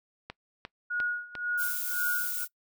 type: click train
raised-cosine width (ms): 0.3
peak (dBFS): -22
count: 4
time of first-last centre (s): 0.3-1.353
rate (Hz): 2.85
type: tone with tremolo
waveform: sine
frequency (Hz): 1447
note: F#6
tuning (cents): -39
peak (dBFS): -26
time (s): 0.9-2.45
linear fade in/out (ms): 10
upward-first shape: sine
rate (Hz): 1.9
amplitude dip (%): 90
type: noise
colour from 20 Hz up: violet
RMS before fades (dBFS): -33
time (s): 1.57-2.48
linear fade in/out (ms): 50
effects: noise-tail reverb RT60 0.1 s tail -22 dB re dry